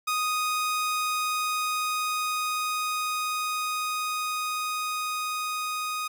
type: tone with level ramp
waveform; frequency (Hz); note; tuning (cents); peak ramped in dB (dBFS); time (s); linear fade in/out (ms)
sawtooth; 1244.5; D#6; 0; -21 to -25; 0.07-6.08; 10
effects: none